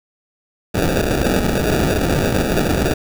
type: noise with sample-and-hold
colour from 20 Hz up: violet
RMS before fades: -17 dBFS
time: 0.74-2.94 s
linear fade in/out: 10 ms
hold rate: 1050 Hz
effects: none